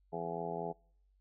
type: harmonic tone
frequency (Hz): 84.3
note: E2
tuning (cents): +39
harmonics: 2 / 3 / 4 / 5 / 6 / 7 / 8 / 9 / 10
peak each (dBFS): -44 / -51 / -49 / -41 / -46 / -52 / -43 / -45 / -45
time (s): 0.12-0.73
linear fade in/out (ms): 20
effects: noise-tail reverb RT60 0.6 s tail -26 dB re dry + added 48 Hz sine -67 dBFS peak until 1.2 s